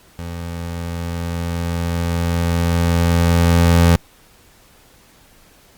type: tone with level ramp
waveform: 25% pulse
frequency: 85.1 Hz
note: F2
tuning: 44 cents flat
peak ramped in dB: -23 to -5 dBFS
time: 0.19-3.96 s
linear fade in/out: 0 ms
effects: pink hiss -50 dBFS RMS until 5.77 s + Opus 48 kbps